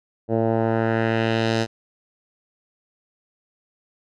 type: tone with low-pass filter sweep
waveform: 10% pulse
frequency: 113 Hz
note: A2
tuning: 47 cents sharp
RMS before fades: -21 dBFS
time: 0.28-1.67 s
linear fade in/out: 50 ms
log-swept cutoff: 550 to 5700 Hz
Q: 1.4
effects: none